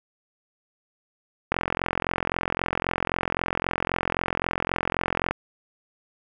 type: click train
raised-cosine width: 0.5 ms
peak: -8 dBFS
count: 167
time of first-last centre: 1.52-5.31 s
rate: 43.8 Hz
effects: none

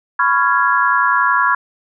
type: chord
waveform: sine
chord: C# dominant seventh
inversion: third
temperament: just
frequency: 997.9 / 1108.7 / 1385.9 / 1663.1 Hz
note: B5 / C#6 / E#6 / G#6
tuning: +18 / 0 / -14 / +2 cents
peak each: -17 dBFS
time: 0.19-1.55 s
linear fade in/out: 5 ms
effects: none

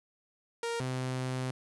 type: tone pair in turn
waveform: sawtooth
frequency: 466.2 / 128.76 Hz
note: A#4 / C3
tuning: 0 / -27 cents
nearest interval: octave + minor seventh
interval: 2227 cents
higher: first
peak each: -28 dBFS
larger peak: neither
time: 0.63-0.8 / 0.8-1.51 s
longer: second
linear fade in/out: 2 ms
effects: resampled to 24000 Hz + 10-bit

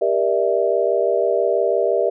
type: chord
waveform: sine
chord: E half-diminished seventh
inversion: first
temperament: just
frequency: 395.6 / 474.7 / 593.3 / 659.3 Hz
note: G4 / Bb4 / D5 / E5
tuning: +16 / +31 / +18 / 0 cents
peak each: -21 dBFS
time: 0.01-2.1 s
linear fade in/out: 10 ms
effects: none

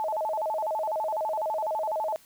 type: tone with vibrato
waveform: sine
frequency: 740 Hz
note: F#5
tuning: in tune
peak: -26 dBFS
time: 0-2.16 s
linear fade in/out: 0 ms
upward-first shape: square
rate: 12 Hz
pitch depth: 280 cents each way
effects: white hiss -57 dBFS RMS until 2.25 s

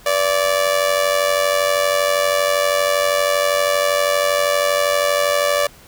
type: tone with amplitude modulation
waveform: sawtooth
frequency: 580 Hz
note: D5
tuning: 22 cents flat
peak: -8 dBFS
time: 0.06-5.67 s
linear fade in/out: 5 ms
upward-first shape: sine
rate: 92.6 Hz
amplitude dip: 70%
effects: pink hiss -45 dBFS RMS until 5.87 s

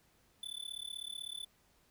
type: tone with amplitude modulation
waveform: square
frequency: 3500 Hz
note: A7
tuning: 10 cents flat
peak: -38 dBFS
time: 0.43-1.45 s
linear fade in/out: 2 ms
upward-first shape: sine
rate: 36 Hz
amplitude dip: 100%
effects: pink hiss -70 dBFS RMS until 1.9 s

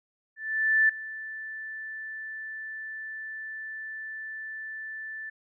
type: tone with ADSR envelope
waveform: sine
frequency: 1760 Hz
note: A6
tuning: in tune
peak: -17 dBFS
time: 0.36-5.3 s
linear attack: 530 ms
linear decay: 6 ms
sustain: -18 dB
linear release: 9 ms
effects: none

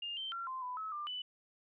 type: tone with pitch steps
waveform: sine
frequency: 2818 / 3118 / 1369 / 1040 / 998 / 1291 / 1192 / 2988 Hz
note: F7 / G7 / F6 / C6 / B5 / E6 / D6 / F#7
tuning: +15 / -10 / -35 / -11 / +18 / -37 / +25 / +16 cents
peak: -38 dBFS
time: 0.02-1.22 s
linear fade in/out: 5 ms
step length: 150 ms
effects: none

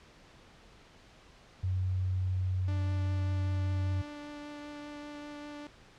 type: tone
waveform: sine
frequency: 92.7 Hz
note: F#2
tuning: 4 cents sharp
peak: -28 dBFS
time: 1.63-4.02 s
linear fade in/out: 10 ms
type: tone with vibrato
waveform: sawtooth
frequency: 293.7 Hz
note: D4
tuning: in tune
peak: -38 dBFS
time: 2.68-5.67 s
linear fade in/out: 2 ms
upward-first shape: triangle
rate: 5.1 Hz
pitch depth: 9 cents each way
effects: pink hiss -57 dBFS RMS until 5.98 s + low-pass 5000 Hz 12 dB/octave

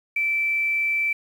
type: tone with quantisation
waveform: sine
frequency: 2328 Hz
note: D7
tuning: 16 cents flat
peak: -20 dBFS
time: 0.16-1.13 s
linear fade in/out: 5 ms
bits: 8
effects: none

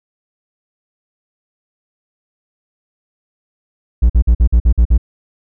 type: tone bursts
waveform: triangle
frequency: 58.27 Hz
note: A#1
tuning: in tune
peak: -4 dBFS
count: 8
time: 4.02-4.979 s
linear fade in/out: 10 ms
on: 77 ms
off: 49 ms
effects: none

